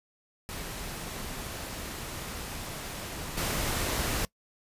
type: noise with level steps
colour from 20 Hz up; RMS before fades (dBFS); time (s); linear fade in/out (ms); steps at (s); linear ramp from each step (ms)
pink; -38 / -30; 0.49-4.25; 0; 3.37; 10
effects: noise-tail reverb RT60 0.1 s tail -23 dB re dry + resampled to 32000 Hz